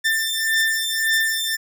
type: beating tone pair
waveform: sawtooth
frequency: 1785 / 1786.8 Hz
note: A6 / A6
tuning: +24 / +26 cents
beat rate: 1.8 Hz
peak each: -18 dBFS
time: 0.04-1.57 s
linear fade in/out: 20 ms
effects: none